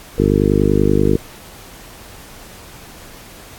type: harmonic tone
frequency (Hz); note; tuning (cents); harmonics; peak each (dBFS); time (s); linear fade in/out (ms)
50.3; G1; +45; 1 / 2 / 3 / 4 / 5 / 6 / 7 / 8 / 9; -20 / -20 / -20 / -20 / -20 / -20 / -20 / -20 / -20; 0.18-1.17; 5
effects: pink hiss -39 dBFS RMS until 3.58 s + AAC 64 kbps